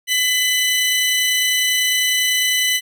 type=tone pair together; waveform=sawtooth; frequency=2006 / 2994 Hz; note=B6 / F#7; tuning=+26 / +20 cents; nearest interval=perfect fifth; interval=694 cents; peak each=-15 dBFS; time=0.07-2.81 s; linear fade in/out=50 ms; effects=none